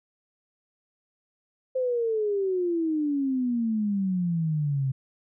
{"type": "exponential sweep", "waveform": "sine", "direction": "down", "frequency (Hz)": [523.3, 130.8], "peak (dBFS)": -23, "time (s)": [1.75, 4.92], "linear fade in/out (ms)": 10, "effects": []}